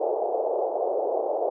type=band-pass noise; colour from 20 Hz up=white; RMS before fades=-26 dBFS; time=0-1.5 s; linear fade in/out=10 ms; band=390 to 740 Hz; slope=48 dB/octave; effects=none